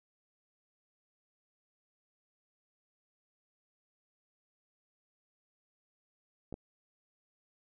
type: clicks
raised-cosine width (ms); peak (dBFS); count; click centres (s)
2; -29 / -28; 2; 6.526 / 6.541
effects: none